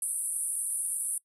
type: band-pass noise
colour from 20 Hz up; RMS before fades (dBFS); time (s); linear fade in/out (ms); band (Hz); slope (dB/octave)
pink; -32; 0.02-1.18; 2; 8900 to 11000; 96
effects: noise-tail reverb RT60 0.1 s tail -22 dB re dry